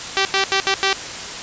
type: tone bursts at uneven times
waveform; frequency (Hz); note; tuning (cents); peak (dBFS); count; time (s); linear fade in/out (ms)
5% pulse; 388.3; G4; -16; -4; 5; 0.17-0.25 / 0.34-0.44 / 0.52-0.6 / 0.67-0.74 / 0.83-0.93; 0
effects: white hiss -29 dBFS RMS until 1.42 s + resampled to 16000 Hz